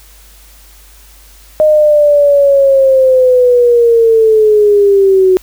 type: linear sweep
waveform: sine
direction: down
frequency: 618 to 368.6 Hz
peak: -4 dBFS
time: 1.6-5.37 s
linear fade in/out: 0 ms
effects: added 50 Hz sine -39 dBFS peak until 5.42 s + white hiss -42 dBFS RMS until 5.42 s